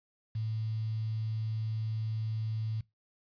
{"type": "tone with quantisation", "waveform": "sine", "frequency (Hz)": 110, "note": "A2", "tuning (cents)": 0, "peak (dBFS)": -31, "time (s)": [0.35, 2.81], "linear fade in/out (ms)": 5, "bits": 9, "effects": ["noise-tail reverb RT60 0.2 s tail -22 dB re dry", "resampled to 11025 Hz"]}